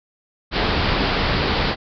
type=low-pass noise; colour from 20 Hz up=pink; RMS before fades=-20 dBFS; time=0.51-1.76 s; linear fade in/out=50 ms; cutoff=5000 Hz; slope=96 dB/octave; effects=none